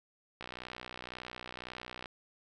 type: click train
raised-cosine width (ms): 0.3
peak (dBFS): -26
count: 103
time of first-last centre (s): 0.41-2.058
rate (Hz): 61.9
effects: none